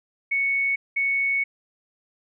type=tone pair in turn; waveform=sine; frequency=2217 / 2217 Hz; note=C#7 / C#7; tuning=0 / 0 cents; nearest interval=unison; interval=0 cents; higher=neither; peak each=-20 / -20 dBFS; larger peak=neither; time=0.31-0.76 / 0.96-1.44 s; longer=second; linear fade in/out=10 ms; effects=none